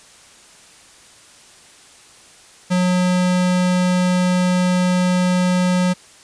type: tone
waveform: square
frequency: 181.2 Hz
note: F#3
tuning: 36 cents flat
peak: -15 dBFS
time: 2.7-5.94 s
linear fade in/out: 20 ms
effects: white hiss -46 dBFS RMS until 6.23 s + resampled to 22050 Hz